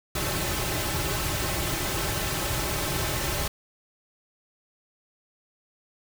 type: noise with comb filter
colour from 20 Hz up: pink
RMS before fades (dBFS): -28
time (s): 0.15-3.48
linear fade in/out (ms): 5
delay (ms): 4.2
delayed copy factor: -0.65
effects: none